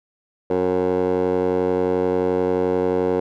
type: tone with band-pass filter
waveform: 15% pulse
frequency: 91.4 Hz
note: F#2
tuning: 21 cents flat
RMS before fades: -20 dBFS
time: 0.5-3.2 s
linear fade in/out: 5 ms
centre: 510 Hz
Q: 5.2
effects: none